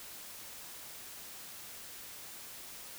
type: silence
effects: white hiss -48 dBFS RMS until 2.98 s